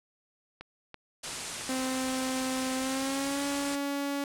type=click train; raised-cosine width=0.3 ms; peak=-26 dBFS; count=6; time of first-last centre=0.61-2.277 s; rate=3 Hz
type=low-pass noise; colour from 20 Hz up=white; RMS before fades=-39 dBFS; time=1.23-3.76 s; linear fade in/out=10 ms; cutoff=10000 Hz; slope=48 dB/octave
type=tone with pitch glide; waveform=sawtooth; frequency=260 to 281.9 Hz; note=C4 to C#4; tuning=-11 to +29 cents; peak=-26 dBFS; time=1.69-4.24 s; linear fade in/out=2 ms; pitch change=+140 cents; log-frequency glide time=2.76-3.42 s
effects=none